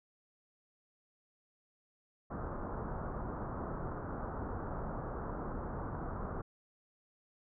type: low-pass noise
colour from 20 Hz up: pink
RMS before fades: -40 dBFS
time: 2.3-6.42 s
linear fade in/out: 10 ms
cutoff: 1400 Hz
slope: 48 dB/octave
effects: none